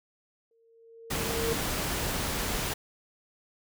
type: tone with exponential growth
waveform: sine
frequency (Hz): 457.2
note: A#4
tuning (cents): -34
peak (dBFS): -26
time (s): 0.51-1.53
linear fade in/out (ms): 2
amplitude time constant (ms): 220
type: noise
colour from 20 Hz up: pink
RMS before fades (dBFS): -31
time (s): 1.1-2.74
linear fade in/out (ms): 10
effects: none